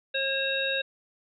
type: harmonic tone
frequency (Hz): 540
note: C#5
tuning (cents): -45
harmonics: 1 / 3 / 5 / 7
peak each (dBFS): -31 / -31 / -31 / -31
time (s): 0.14-0.82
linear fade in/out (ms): 10
effects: none